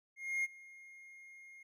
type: tone with ADSR envelope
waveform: triangle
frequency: 2136 Hz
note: C7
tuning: 35 cents sharp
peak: -29 dBFS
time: 0.16-1.63 s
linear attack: 280 ms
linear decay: 28 ms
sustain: -22 dB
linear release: 6 ms
effects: none